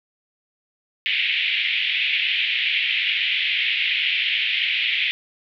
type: band-pass noise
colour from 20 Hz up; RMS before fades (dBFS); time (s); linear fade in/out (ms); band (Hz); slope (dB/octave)
pink; -22; 1.06-5.11; 0; 2100 to 3400; 48
effects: none